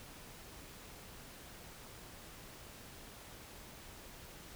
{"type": "silence", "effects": ["pink hiss -53 dBFS RMS until 4.55 s"]}